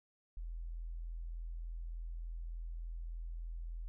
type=tone; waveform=sine; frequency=41.7 Hz; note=E1; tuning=21 cents sharp; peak=-40 dBFS; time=0.37-3.88 s; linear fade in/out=0 ms; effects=none